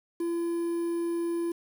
triangle tone with quantisation, 339.6 Hz, F4, 48 cents flat, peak -25 dBFS, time 0.2-1.52 s, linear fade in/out 5 ms, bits 8, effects none

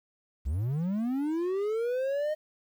triangle linear sweep, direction up, 58.2 to 622.3 Hz, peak -25 dBFS, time 0.45-2.35 s, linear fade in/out 20 ms, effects 10-bit

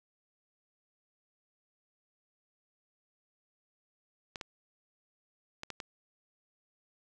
clicks, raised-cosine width 0.2 ms, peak -22 dBFS, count 5, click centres 4.358 / 4.412 / 5.634 / 5.703 / 5.802 s, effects none

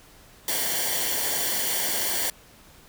white noise with comb filter, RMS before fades -26 dBFS, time 0.48-2.3 s, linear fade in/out 2 ms, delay 0.78 ms, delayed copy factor -0.65, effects pink hiss -52 dBFS RMS until 2.88 s

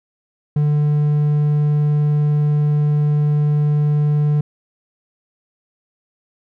triangle tone, 148.3 Hz, D3, 17 cents sharp, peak -11 dBFS, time 0.56-4.41 s, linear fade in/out 5 ms, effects none

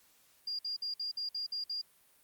sine tone bursts, 4811 Hz, D8, 41 cents sharp, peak -34 dBFS, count 8, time 0.47-1.815 s, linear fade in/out 5 ms, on 120 ms, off 55 ms, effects white hiss -66 dBFS RMS until 2.23 s + Opus 48 kbps

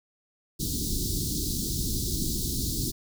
pink band-stop noise, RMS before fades -29 dBFS, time 0.59-2.92 s, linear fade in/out 20 ms, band 370 to 3900 Hz, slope 48 dB/octave, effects none

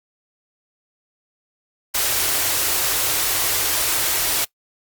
white band-stop noise, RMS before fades -20 dBFS, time 1.94-4.45 s, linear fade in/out 10 ms, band 140 to 280 Hz, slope 48 dB/octave, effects noise-tail reverb RT60 0.1 s tail -22 dB re dry + Opus 48 kbps

